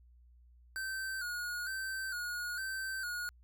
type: tone with vibrato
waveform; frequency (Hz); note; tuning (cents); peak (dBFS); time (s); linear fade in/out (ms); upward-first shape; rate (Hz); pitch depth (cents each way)
square; 1496; F#6; +19; -37; 0.76-3.29; 0; square; 1.1; 61
effects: added 60 Hz sine -58 dBFS peak until 3.43 s